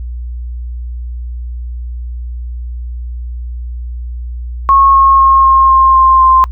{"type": "tone with pitch steps", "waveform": "sine", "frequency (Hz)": [1092, 1084.5, 1077, 1069.5, 1062.1, 1054.8, 1047.5], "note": ["C#6", "C#6", "C6", "C6", "C6", "C6", "C6"], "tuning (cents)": [-26, -38, 50, 38, 26, 14, 2], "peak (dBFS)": -4, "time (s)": [4.69, 6.44], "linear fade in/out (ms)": 0, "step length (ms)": 250, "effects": ["noise-tail reverb RT60 0.1 s tail -24 dB re dry", "added 60 Hz sine -19 dBFS peak until 6.51 s"]}